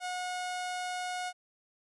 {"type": "tone", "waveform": "sawtooth", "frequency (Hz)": 726, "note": "F#5", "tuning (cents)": -33, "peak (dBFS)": -30, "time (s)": [0, 1.33], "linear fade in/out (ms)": 50, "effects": ["resampled to 24000 Hz"]}